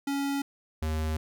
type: tone pair in turn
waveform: square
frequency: 279.3 / 78.38 Hz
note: C#4 / D#2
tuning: +13 / +13 cents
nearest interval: octave + minor seventh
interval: 2200 cents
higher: first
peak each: -28 dBFS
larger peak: neither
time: 0.07-0.42 / 0.82-1.17 s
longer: neither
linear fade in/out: 5 ms
effects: none